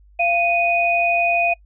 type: tone pair together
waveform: sine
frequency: 690 / 2484 Hz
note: F5 / D#7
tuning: -21 / -3 cents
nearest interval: octave + minor seventh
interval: 2218 cents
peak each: -18 dBFS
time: 0.19-1.54 s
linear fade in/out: 10 ms
effects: noise-tail reverb RT60 0.1 s tail -25 dB re dry + added 50 Hz sine -47 dBFS peak until 1.65 s